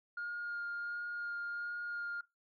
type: tone with vibrato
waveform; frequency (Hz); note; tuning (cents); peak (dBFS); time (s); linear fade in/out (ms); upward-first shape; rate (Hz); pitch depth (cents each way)
sine; 1417; F6; +25; -36; 0.17-2.21; 5; sine; 1.4; 11
effects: noise-tail reverb RT60 0.2 s tail -20 dB re dry + tanh soft clip ceiling -34 dBFS